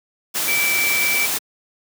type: tone in noise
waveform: sine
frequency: 2319 Hz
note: D7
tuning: 22 cents flat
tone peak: -18 dBFS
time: 0.47-1.27 s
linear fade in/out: 20 ms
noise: white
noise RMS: -22 dBFS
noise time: 0.34-1.39 s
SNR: +1 dB
effects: high-pass 150 Hz 12 dB/octave